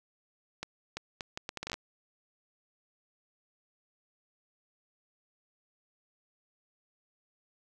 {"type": "accelerating click train", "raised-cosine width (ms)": 0.2, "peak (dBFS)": -19, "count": 12, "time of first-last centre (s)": [0.63, 1.741], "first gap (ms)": 340, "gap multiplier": 0.7, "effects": []}